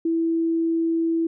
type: tone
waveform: sine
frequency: 329.6 Hz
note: E4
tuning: in tune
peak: -19 dBFS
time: 0.05-1.27 s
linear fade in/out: 5 ms
effects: none